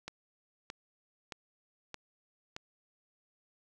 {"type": "click train", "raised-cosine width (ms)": 0.2, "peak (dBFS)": -23, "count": 5, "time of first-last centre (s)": [0.08, 2.564], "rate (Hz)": 1.61, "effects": []}